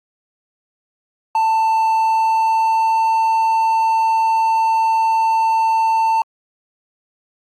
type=tone with pitch glide; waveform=triangle; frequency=889 to 894.7 Hz; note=A5 to A5; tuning=+18 to +29 cents; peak=-11 dBFS; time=1.35-6.22 s; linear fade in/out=2 ms; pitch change=+11 cents; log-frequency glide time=1.95-3.06 s; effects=Opus 48 kbps